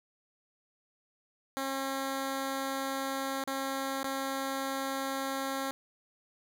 10% pulse tone with dropouts, 270 Hz, C#4, 45 cents flat, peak -24 dBFS, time 1.57-5.71 s, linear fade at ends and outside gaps 0 ms, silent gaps 3.439-3.475 / 4.031-4.044 s, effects none

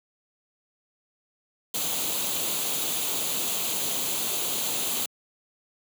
white noise with comb filter, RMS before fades -28 dBFS, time 1.74-5.06 s, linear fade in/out 5 ms, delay 0.28 ms, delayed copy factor +0.6, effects high-pass 150 Hz 12 dB/octave

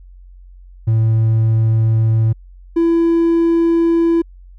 triangle tone pair in turn, 111.6 / 334.4 Hz, A2 / E4, +25 / +25 cents, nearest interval octave + perfect fifth, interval 1900 cents, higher second, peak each -8 dBFS, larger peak neither, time 0.87-2.33 / 2.76-4.22 s, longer neither, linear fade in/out 10 ms, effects tanh soft clip ceiling -4 dBFS + added 45 Hz sine -37 dBFS peak until 4.58 s

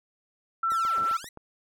sine tone, 1341 Hz, E6, 29 cents sharp, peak -23 dBFS, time 0.63-1.17 s, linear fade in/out 5 ms
10% pulse linear two-way sweep, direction down then up, 2026 to 73.42 to 2026 Hz, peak -32 dBFS, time 0.7-1.29 s, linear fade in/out 5 ms, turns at 1.02 s
click train, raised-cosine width 1 ms, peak -29 dBFS, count 6, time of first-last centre 0.72-1.374 s, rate 7.65 Hz
effects none

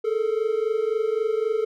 triangle tone pair together, 427.8 / 451.6 Hz, A4 / A4, -49 / +45 cents, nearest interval minor second, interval 94 cents, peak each -22 dBFS, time 0.04-1.65 s, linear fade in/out 10 ms, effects none

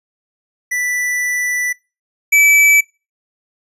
square tone pair in turn, 1975.5 / 2305 Hz, B6 / D7, 0 / -33 cents, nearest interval minor third, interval 267 cents, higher second, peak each -17 / -8 dBFS, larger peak second, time 0.71-1.73 / 2.32-2.81 s, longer first, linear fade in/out 10 ms, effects noise-tail reverb RT60 0.3 s tail -25 dB re dry + resampled to 32000 Hz

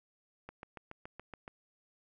click train, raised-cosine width 0.5 ms, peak -30 dBFS, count 8, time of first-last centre 0.49-1.479 s, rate 7.08 Hz, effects none

